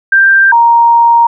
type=tone pair in turn; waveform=sine; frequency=1579 / 934.6 Hz; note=G6 / A#5; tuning=+12 / +4 cents; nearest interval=major sixth; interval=908 cents; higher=first; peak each=-3 dBFS; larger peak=neither; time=0.12-0.52 / 0.52-1.27 s; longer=second; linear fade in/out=5 ms; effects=none